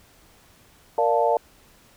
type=chord; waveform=sine; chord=Bb major seventh; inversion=none; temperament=equal; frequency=466.2 / 587.3 / 698.5 / 880 Hz; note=Bb4 / D5 / F5 / A5; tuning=0 / 0 / 0 / 0 cents; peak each=-23 dBFS; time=0.98-1.37 s; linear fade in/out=2 ms; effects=pink hiss -55 dBFS RMS until 1.96 s